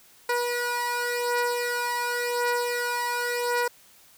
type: beating tone pair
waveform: 15% pulse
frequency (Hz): 483.4 / 484.31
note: B4 / B4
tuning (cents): -37 / -34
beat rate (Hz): 0.91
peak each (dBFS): -24 / -20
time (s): 0.29-3.68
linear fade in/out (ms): 5
effects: white hiss -55 dBFS RMS until 4.17 s